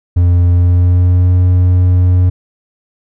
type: tone with pitch glide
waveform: triangle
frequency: 87.8 to 90.27 Hz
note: F2 to F#2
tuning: +10 to -42 cents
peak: -4 dBFS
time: 0.16-2.3 s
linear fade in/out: 10 ms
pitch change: +48 cents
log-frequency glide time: 0.49-1.28 s
effects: none